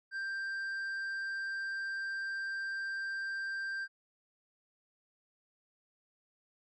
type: tone with tanh clipping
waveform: sine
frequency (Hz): 1578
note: G6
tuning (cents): +11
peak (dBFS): -36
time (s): 0.11-3.88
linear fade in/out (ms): 50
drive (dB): 5
effects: none